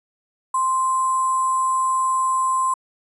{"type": "tone with sample-and-hold", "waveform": "sine", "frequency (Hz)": 1046.5, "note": "C6", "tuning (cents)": 0, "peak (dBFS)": -17, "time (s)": [0.54, 2.74], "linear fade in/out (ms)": 5, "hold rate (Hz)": 8820, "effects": ["resampled to 24000 Hz"]}